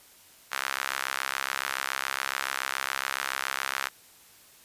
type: tone with high-pass filter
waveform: sawtooth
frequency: 67.1 Hz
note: C2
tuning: 44 cents sharp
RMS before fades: -32 dBFS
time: 0.51-3.89 s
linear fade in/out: 20 ms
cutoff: 1400 Hz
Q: 1.7
effects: white hiss -55 dBFS RMS until 4.64 s + resampled to 32000 Hz